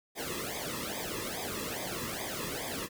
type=noise with flanger; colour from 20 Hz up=pink; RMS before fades=-37 dBFS; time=0.15-2.89 s; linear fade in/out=50 ms; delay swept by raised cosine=0.7 to 1.36 ms; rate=2.4 Hz; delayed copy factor=-1; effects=none